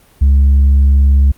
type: tone with tanh clipping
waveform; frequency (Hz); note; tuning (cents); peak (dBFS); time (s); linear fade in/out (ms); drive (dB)
sine; 69; C#2; -7; -6; 0.21-1.32; 10; 2
effects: pink hiss -48 dBFS RMS until 1.37 s + Opus 32 kbps